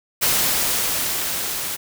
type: noise with level ramp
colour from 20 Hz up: white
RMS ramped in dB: -18 to -27 dBFS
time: 0.21-1.77 s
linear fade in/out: 20 ms
effects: none